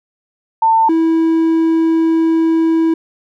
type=tone pair in turn; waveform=sine / triangle; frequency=897 / 325.9 Hz; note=A5 / E4; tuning=+33 / -20 cents; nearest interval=octave + tritone; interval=1753 cents; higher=first; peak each=-8 dBFS; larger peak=neither; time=0.62-0.89 / 0.89-2.94 s; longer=second; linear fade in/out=5 ms; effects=none